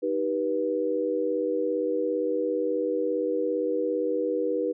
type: chord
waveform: sine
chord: Eb augmented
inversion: none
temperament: just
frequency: 311.1 / 388.9 / 486.1 Hz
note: Eb4 / G4 / B4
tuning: 0 / -14 / -28 cents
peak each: -30 / -30 / -26 dBFS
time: 0.02-4.73 s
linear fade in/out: 20 ms
effects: none